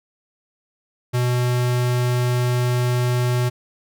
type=tone; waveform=square; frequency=123.47 Hz; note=B2; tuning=in tune; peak=-18 dBFS; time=1.13-3.5 s; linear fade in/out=20 ms; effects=none